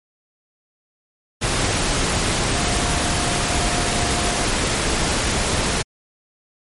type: tone in noise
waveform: sine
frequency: 705 Hz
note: F5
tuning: 16 cents sharp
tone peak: -29 dBFS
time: 2.53-4.46 s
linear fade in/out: 20 ms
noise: pink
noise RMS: -20 dBFS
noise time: 1.41-5.83 s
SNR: -12 dB
effects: MP3 48 kbps